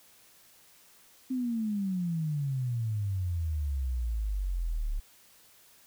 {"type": "exponential sweep", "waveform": "sine", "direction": "down", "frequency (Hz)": [263.1, 34.65], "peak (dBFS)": -28, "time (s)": [1.3, 5], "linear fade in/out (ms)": 10, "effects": ["white hiss -59 dBFS RMS until 5.86 s"]}